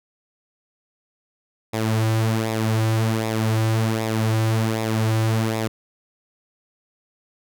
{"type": "tone with flanger", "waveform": "sawtooth", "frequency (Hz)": 111, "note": "A2", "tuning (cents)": 16, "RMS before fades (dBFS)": -21, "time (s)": [1.73, 5.68], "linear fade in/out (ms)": 10, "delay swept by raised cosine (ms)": [0.66, 4.76], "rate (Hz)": 1.3, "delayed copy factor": -0.6, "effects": []}